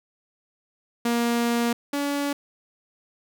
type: tone pair in turn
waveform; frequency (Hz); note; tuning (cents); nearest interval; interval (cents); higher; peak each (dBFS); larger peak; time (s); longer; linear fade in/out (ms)
sawtooth; 236 / 284.9; A#3 / C#4; +22 / +48; minor third; 326; second; -17 / -20; first; 1.05-1.73 / 1.93-2.33; first; 5
effects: none